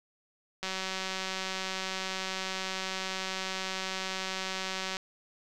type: click train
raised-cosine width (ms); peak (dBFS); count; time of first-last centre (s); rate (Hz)
0.2; -17; 821; 0.63-4.969; 189
effects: none